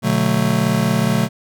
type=chord; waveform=square; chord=B minor seventh; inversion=none; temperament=just; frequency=123.47 / 148.16 / 185.21 / 222.2 Hz; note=B2 / D3 / F#3 / A3; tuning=0 / +16 / +2 / +17 cents; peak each=-22 / -22 / -21 / -20 dBFS; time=0.02-1.29 s; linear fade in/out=50 ms; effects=none